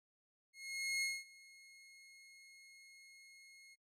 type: tone with ADSR envelope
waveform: sawtooth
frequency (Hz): 2159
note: C#7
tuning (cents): -46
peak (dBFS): -31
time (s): 0.53-3.76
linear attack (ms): 490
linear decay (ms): 220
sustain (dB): -24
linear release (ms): 29
effects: noise-tail reverb RT60 0.1 s tail -24 dB re dry + low-pass 11000 Hz 12 dB/octave